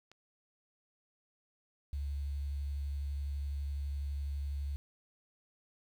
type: click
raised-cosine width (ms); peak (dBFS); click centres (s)
0.2; -38; 0.116
type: tone with vibrato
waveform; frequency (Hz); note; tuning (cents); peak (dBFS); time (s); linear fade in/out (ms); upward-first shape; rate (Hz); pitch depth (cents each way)
sine; 70.7; C#2; +35; -34; 1.93-4.76; 0; square; 12; 14
effects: 10-bit